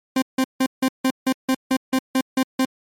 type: tone bursts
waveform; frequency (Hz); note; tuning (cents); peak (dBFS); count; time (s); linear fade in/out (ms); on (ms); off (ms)
40% pulse; 261.6; C4; 0; -15; 12; 0.16-2.652; 5; 61; 160
effects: MP3 64 kbps